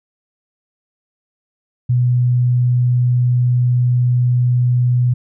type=tone; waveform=sine; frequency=123.47 Hz; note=B2; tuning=in tune; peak=-11 dBFS; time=1.89-5.14 s; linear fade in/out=10 ms; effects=none